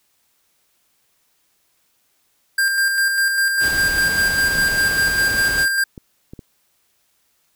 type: tone with tremolo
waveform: square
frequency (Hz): 1592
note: G6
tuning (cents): +26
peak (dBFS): -15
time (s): 2.58-5.84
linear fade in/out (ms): 5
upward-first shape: square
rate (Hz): 5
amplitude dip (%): 35
type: noise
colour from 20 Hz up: pink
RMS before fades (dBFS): -28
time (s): 3.59-5.67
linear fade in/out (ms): 50
type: clicks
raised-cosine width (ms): 3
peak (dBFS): -22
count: 11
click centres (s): 3.897 / 3.977 / 4.093 / 4.157 / 4.554 / 4.585 / 5.509 / 5.557 / 5.978 / 6.335 / 6.392
effects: white hiss -64 dBFS RMS until 7.55 s